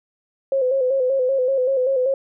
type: tone with vibrato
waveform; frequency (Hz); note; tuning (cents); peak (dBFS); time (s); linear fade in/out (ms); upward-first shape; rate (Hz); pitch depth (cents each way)
sine; 523.3; C5; 0; -16; 0.52-2.14; 2; square; 5.2; 58
effects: none